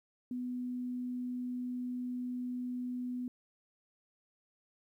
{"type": "tone", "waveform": "sine", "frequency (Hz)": 248.4, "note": "B3", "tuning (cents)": 10, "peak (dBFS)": -35, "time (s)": [0.31, 3.28], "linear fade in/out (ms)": 2, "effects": ["12-bit"]}